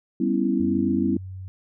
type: chord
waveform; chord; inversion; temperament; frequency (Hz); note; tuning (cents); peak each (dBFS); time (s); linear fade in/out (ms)
sine; C# half-diminished seventh; second; equal with one note detuned; 196 / 246.9 / 273.7 / 329.6; G3 / B3 / C#4 / E4; 0 / 0 / -22 / 0; -25; 0.2-1.17; 5
type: tone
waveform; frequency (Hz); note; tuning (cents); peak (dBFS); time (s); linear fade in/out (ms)
sine; 93.9; F#2; +26; -33; 0.6-1.48; 0
effects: none